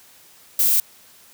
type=noise; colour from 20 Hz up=violet; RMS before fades=-17 dBFS; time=0.59-0.8 s; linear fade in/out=2 ms; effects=white hiss -50 dBFS RMS until 1.33 s + high-pass 60 Hz 12 dB/octave